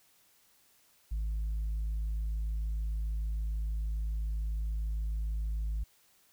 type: tone with tanh clipping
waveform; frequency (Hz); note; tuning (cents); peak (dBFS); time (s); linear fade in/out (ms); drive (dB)
sine; 53.4; G#1; +49; -31; 1.11-5.84; 10; 1
effects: white hiss -66 dBFS RMS until 6.32 s